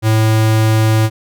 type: tone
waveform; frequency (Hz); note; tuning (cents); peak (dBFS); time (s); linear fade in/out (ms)
square; 110; A2; 0; -10; 0.02-1.1; 50
effects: none